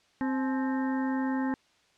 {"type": "harmonic tone with a mistuned harmonic", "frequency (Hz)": 262.8, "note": "C4", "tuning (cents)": 8, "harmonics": [1, 2, 3, 4, 5, 6, 7], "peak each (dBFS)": [-27, -41, -37, -43, -50, -43, -42], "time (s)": [0.21, 1.54], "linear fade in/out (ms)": 0, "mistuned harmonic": 3, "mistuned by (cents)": 140, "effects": ["white hiss -65 dBFS RMS until 1.97 s", "low-pass 5000 Hz 12 dB/octave"]}